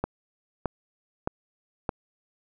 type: click train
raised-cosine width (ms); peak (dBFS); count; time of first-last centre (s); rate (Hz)
1; -12; 4; 0.04-1.892; 1.62
effects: none